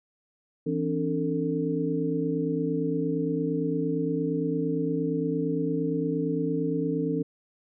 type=tone cluster; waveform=sine; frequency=164.9 / 266 / 294.7 / 449.8 Hz; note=E3 / C4 / D4 / A4; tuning=+1 / +29 / +6 / +38 cents; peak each=-30 dBFS; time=0.66-7.23 s; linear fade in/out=10 ms; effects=none